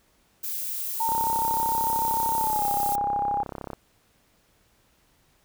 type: noise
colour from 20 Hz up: violet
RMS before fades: -31 dBFS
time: 0.43-2.96 s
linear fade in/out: 10 ms
type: tone with pitch glide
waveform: sine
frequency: 911 to 816.3 Hz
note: A#5 to G#5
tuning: -40 to -30 cents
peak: -23 dBFS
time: 1-3.43 s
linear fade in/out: 5 ms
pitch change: -190 cents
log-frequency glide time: 2.37-2.66 s
type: click train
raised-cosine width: 1 ms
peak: -20 dBFS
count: 89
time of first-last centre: 1.09-3.733 s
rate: 33.3 Hz
effects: pink hiss -64 dBFS RMS until 5.44 s